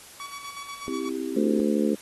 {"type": "tone with tremolo", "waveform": "sawtooth", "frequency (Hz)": 1131, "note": "C#6", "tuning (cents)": 34, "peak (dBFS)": -32, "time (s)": [0.2, 1.09], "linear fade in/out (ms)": 0, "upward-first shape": "square", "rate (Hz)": 8.2, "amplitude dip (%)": 55}
{"type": "chord", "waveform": "sine", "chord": "C major", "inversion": "none", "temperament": "just", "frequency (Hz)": [261.6, 327, 392.4], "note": ["C4", "E4", "G4"], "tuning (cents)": [0, -14, 2], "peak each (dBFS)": [-32, -32, -32], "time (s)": [0.88, 1.6], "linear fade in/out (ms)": 0}
{"type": "harmonic tone", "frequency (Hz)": 73.42, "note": "D2", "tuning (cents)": 0, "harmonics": [3, 4, 5, 6, 7], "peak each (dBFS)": [-24, -26, -28, -30, -31], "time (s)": [1.36, 1.95], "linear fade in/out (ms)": 10}
{"effects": ["white hiss -47 dBFS RMS until 2.01 s", "AAC 32 kbps"]}